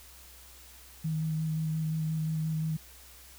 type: tone with vibrato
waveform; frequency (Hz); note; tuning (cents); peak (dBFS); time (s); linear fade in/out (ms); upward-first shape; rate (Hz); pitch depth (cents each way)
sine; 157.9; D#3; +26; -28; 1.04-2.77; 10; square; 5.7; 12
effects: added 63 Hz sine -55 dBFS peak until 3.38 s + white hiss -53 dBFS RMS until 3.38 s